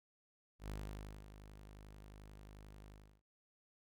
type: tone with ADSR envelope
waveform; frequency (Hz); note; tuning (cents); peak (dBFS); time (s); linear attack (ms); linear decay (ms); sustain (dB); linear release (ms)
sawtooth; 51.3; G#1; -21; -38; 0.59-3.22; 100; 560; -12; 340
effects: none